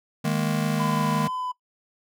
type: chord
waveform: square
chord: D# suspended fourth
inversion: none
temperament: just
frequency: 155.56 / 207.4 / 233.3 Hz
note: D#3 / G#3 / A#3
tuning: 0 / -2 / +2 cents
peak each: -26 / -28 / -29 dBFS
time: 0.24-1.28 s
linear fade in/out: 10 ms
type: tone with vibrato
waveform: triangle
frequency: 1007 Hz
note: B5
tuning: 33 cents sharp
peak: -26 dBFS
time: 0.79-1.52 s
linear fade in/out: 10 ms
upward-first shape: triangle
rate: 2.4 Hz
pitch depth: 15 cents each way
effects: noise-tail reverb RT60 0.1 s tail -19 dB re dry